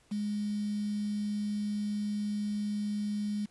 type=tone with quantisation; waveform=sine; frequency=207.7 Hz; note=G#3; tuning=in tune; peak=-30 dBFS; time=0.11-3.46 s; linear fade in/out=10 ms; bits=8; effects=pink hiss -65 dBFS RMS until 3.5 s + resampled to 24000 Hz